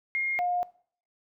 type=tone pair in turn; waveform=sine; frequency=2134 / 712.1 Hz; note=C7 / F5; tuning=+34 / +33 cents; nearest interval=octave + perfect fifth; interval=1901 cents; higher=first; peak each=-25 dBFS; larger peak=neither; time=0.15-0.39 / 0.39-0.63 s; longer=neither; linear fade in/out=0 ms; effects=noise-tail reverb RT60 0.5 s tail -19 dB re dry